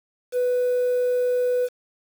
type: tone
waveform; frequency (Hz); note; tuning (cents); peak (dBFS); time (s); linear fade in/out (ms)
triangle; 496; B4; +7; -16; 0.32-1.69; 50
effects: tanh soft clip ceiling -14 dBFS + 7-bit